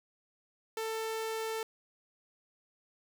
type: tone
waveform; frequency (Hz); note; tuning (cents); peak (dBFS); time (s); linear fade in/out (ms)
sawtooth; 444.5; A4; +18; -30; 0.77-1.63; 2
effects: none